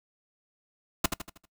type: noise with echo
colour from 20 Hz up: pink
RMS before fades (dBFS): -22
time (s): 1.04-1.06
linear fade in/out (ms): 5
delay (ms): 79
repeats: 5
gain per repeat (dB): -7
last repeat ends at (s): 1.455
effects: noise-tail reverb RT60 0.1 s tail -20 dB re dry